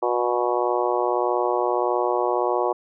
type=harmonic tone with a mistuned harmonic; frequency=121.6 Hz; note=B2; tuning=26 cents flat; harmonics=3 / 4 / 5 / 6 / 7 / 8 / 9; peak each=-25 / -26 / -27 / -28 / -28 / -29 / -30 dBFS; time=0.02-2.73 s; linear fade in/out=10 ms; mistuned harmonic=9; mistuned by=+21 cents; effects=none

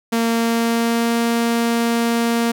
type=tone with pitch glide; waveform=sawtooth; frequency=229.9 to 233 Hz; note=A#3 to A#3; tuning=-24 to -1 cents; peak=-12 dBFS; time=0.12-2.52 s; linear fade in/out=10 ms; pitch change=+23 cents; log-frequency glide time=0.28-1.18 s; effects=none

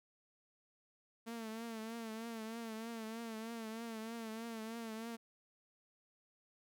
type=tone with vibrato; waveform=sawtooth; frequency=225.7 Hz; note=A3; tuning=44 cents sharp; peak=-39 dBFS; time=1.26-5.17 s; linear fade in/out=20 ms; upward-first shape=triangle; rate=3.2 Hz; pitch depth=67 cents each way; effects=none

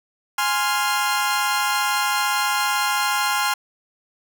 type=chord; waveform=sawtooth; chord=F minor; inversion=first; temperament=equal; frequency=830.6 / 1046.5 / 1396.9 Hz; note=Ab5 / C6 / F6; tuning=0 / 0 / 0 cents; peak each=-20 / -20 / -20 dBFS; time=0.38-3.54 s; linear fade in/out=5 ms; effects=none

